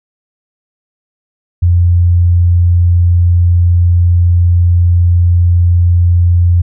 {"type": "tone", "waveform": "sine", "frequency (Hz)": 87.31, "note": "F2", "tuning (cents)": 0, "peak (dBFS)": -5, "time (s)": [1.62, 6.62], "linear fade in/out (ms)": 10, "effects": []}